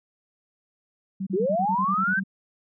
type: tone bursts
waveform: sine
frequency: 191.9 Hz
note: G3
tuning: 37 cents flat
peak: -26 dBFS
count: 11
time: 1.2-2.238 s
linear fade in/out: 10 ms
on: 68 ms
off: 29 ms
type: linear sweep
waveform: sine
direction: up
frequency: 336 to 1596 Hz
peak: -21 dBFS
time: 1.33-2.2 s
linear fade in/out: 10 ms
effects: none